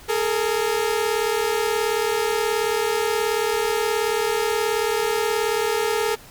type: tone pair together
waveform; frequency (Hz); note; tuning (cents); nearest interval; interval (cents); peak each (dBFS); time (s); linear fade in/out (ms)
sawtooth; 419.2 / 457.8; G#4 / A#4; +16 / -31; major second; 153; -19; 0.08-6.16; 20
effects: pink hiss -45 dBFS RMS until 6.3 s